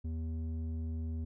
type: tone with low-pass filter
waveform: square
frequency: 80.4 Hz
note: E2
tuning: 43 cents flat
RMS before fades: -37 dBFS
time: 0.04-1.25 s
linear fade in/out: 10 ms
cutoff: 230 Hz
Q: 1.2
effects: none